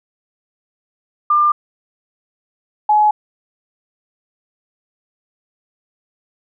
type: tone pair in turn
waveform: sine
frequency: 1196 / 845.7 Hz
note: D6 / G#5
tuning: +31 / +31 cents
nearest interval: tritone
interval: 600 cents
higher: first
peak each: -10 / -9 dBFS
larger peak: second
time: 1.3-1.52 / 2.89-3.11 s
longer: neither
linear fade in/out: 5 ms
effects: none

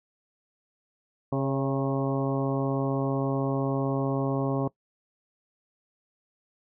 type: harmonic tone with a mistuned harmonic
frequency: 135.7 Hz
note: C#3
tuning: 36 cents flat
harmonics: 1 / 2 / 3 / 4 / 5 / 6 / 7 / 8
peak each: -28 / -29 / -33 / -33 / -37 / -40 / -40 / -39 dBFS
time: 1.32-4.68 s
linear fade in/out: 5 ms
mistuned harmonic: 4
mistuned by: +30 cents
effects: noise-tail reverb RT60 0.1 s tail -21 dB re dry

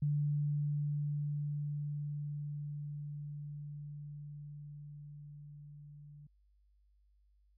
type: tone with level ramp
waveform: sine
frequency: 146.6 Hz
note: D3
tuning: 3 cents flat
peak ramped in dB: -29 to -51 dBFS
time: 0.02-6.27 s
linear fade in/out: 5 ms
effects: added 50 Hz sine -66 dBFS peak until 7.57 s

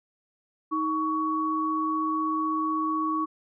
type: tone pair together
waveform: sine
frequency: 314.6 / 1121 Hz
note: D#4 / C#6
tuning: +19 / +19 cents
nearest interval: octave + minor seventh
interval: 2200 cents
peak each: -28 / -26 dBFS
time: 0.71-3.26 s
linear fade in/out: 20 ms
effects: none

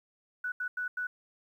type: tone bursts at uneven times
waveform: sine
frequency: 1480 Hz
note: F#6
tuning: in tune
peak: -31 dBFS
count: 4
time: 0.44-0.52 / 0.6-0.68 / 0.77-0.88 / 0.97-1.07 s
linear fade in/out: 5 ms
effects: 11-bit

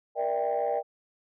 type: chord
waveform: sine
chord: E half-diminished seventh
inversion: second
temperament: just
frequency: 474.7 / 593.3 / 659.3 / 791.1 Hz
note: Bb4 / D5 / E5 / G5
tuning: +31 / +18 / 0 / +16 cents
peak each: -30 / -29 / -32 / -29 dBFS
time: 0.15-0.83 s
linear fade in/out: 50 ms
effects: tanh soft clip ceiling -19 dBFS

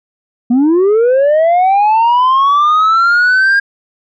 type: linear sweep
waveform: sine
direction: up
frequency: 232.3 to 1624 Hz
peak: -4 dBFS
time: 0.5-3.6 s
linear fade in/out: 10 ms
effects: tanh soft clip ceiling -6 dBFS

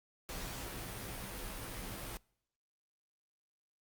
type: noise with comb filter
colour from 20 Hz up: pink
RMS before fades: -43 dBFS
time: 0.29-2.17 s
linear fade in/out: 0 ms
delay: 13 ms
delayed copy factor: -0.7
effects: noise-tail reverb RT60 0.7 s tail -26 dB re dry + Opus 48 kbps

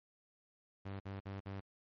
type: tone bursts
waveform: sawtooth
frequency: 98 Hz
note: G2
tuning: in tune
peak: -38 dBFS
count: 4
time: 0.85-1.606 s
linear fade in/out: 10 ms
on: 150 ms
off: 52 ms
effects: low-pass 3000 Hz 12 dB/octave + MP3 32 kbps

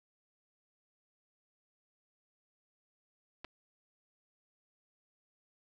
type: clicks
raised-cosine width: 0.3 ms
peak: -29 dBFS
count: 2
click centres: 3.445 / 3.448 s
effects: none

